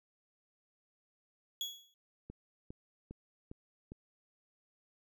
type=tone with exponential decay; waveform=35% pulse; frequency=3355 Hz; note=G#7; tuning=17 cents sharp; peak=-31 dBFS; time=1.61-1.94 s; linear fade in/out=1 ms; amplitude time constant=70 ms
type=click train; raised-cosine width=3 ms; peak=-33 dBFS; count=5; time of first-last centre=2.3-3.919 s; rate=2.47 Hz
effects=none